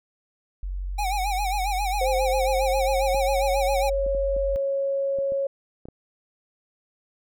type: tone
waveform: sine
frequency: 46.25 Hz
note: F#1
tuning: in tune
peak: -27 dBFS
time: 0.63-4.56 s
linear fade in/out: 0 ms
type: tone with vibrato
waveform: square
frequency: 784 Hz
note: G5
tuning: in tune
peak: -25 dBFS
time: 0.98-3.9 s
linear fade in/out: 10 ms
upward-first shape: sine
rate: 7.4 Hz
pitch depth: 120 cents each way
type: tone with pitch glide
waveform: sine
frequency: 523.3 to 550.3 Hz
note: C5 to C#5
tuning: 0 to -13 cents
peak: -22 dBFS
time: 2.01-5.47 s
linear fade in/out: 5 ms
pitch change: +87 cents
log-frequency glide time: 2.28-3.48 s
type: clicks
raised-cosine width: 2 ms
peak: -27 dBFS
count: 8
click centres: 3.146 / 4.064 / 4.149 / 4.365 / 5.187 / 5.321 / 5.855 / 5.886 s
effects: none